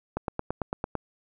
click train, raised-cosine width 1 ms, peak -14 dBFS, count 8, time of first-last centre 0.17-0.953 s, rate 8.94 Hz, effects none

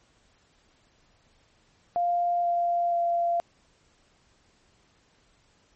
sine tone with pitch steps, 698.5 / 693.3 / 688.1 Hz, F5 / F5 / F5, 0 / -13 / -26 cents, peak -22 dBFS, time 1.96-3.4 s, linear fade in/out 0 ms, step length 480 ms, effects pink hiss -64 dBFS RMS until 5.75 s + MP3 32 kbps

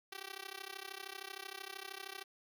5% pulse tone with amplitude modulation, 387.1 Hz, G4, 22 cents flat, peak -30 dBFS, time 0.12-2.24 s, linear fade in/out 5 ms, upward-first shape sine, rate 33 Hz, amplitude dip 95%, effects none

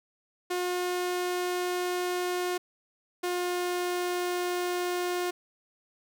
sawtooth tone pair in turn, 358.9 / 356.6 Hz, F4 / F4, +47 / +36 cents, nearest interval unison, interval 11 cents, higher first, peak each -24 dBFS, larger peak neither, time 0.5-2.58 / 3.23-5.31 s, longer neither, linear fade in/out 10 ms, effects none

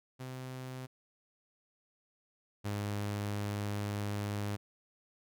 sawtooth tone pair in turn, 129 / 102.74 Hz, C3 / G#2, -24 / -18 cents, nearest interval major third, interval 394 cents, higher first, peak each -37 / -30 dBFS, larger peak second, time 0.19-0.87 / 2.64-4.57 s, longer second, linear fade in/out 20 ms, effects none

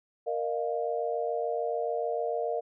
sine chord, Bb suspended fourth, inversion none, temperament equal with one note detuned, 466.2 / 611.6 / 698.5 Hz, Bb4 / Eb5 / F5, 0 / -30 / 0 cents, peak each -31 / -33 / -33 dBFS, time 0.26-2.61 s, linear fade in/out 20 ms, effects none

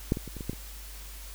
clicks, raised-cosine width 3 ms, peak -10 / -21 / -26 / -27 / -24 / -17 / -27 dBFS, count 7, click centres 0.121 / 0.171 / 0.277 / 0.367 / 0.408 / 0.496 / 0.532 s, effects added 50 Hz sine -42 dBFS peak until 1.34 s + white hiss -47 dBFS RMS until 1.34 s

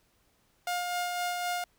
sawtooth tone with tremolo, 710 Hz, F5, 28 cents sharp, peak -25 dBFS, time 0.67-1.64 s, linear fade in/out 2 ms, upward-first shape sine, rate 3.9 Hz, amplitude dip 30%, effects pink hiss -69 dBFS RMS until 1.78 s

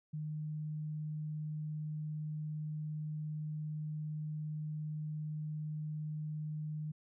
sine tone, 152.9 Hz, D#3, 30 cents flat, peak -37 dBFS, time 0.13-6.92 s, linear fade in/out 10 ms, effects none

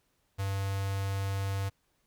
square tone with notch filter, 98 Hz, G2, in tune, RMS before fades -32 dBFS, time 0.38-1.7 s, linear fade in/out 20 ms, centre 320 Hz, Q 1.7, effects pink hiss -74 dBFS RMS until 2.06 s

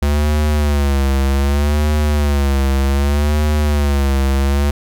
square tone with vibrato, 71.5 Hz, D2, 46 cents flat, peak -13 dBFS, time 0.02-4.71 s, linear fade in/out 5 ms, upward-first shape sine, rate 0.65 Hz, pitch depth 94 cents each way, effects none

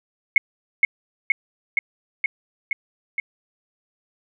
sine tone with echo, 2180 Hz, C#7, 29 cents flat, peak -9 dBFS, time 0.36-0.38 s, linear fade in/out 2 ms, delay 470 ms, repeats 6, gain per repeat -2 dB, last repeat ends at 3.2 s, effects none

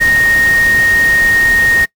sine tone in noise, 1858 Hz, A#6, 6 cents flat, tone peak -8 dBFS, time 0-1.86 s, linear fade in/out 20 ms, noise pink, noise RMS -22 dBFS, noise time 0-1.86 s, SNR +11 dB, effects noise-tail reverb RT60 0.1 s tail -21 dB re dry

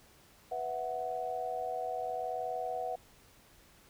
sine chord, B suspended fourth, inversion none, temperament equal, 493.9 / 659.3 / 740 Hz, B4 / E5 / F#5, 0 / 0 / 0 cents, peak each -40 / -39 / -36 dBFS, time 0.51-2.96 s, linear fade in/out 10 ms, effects pink hiss -61 dBFS RMS until 3.89 s

